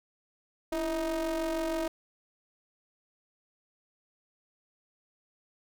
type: ring-modulated tone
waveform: square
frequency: 154.6 Hz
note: D#3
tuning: 11 cents flat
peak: -27 dBFS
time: 0.72-1.88 s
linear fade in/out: 5 ms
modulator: 487 Hz
effects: none